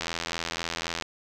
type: click train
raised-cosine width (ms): 0.2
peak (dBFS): -12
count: 86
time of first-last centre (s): 0.01-1.023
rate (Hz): 83.9
effects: none